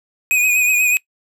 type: tone with vibrato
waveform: square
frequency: 2489 Hz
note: D#7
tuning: in tune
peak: -13 dBFS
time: 0.31-0.97 s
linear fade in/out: 0 ms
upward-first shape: triangle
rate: 8.2 Hz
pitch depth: 47 cents each way
effects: noise-tail reverb RT60 0.1 s tail -21 dB re dry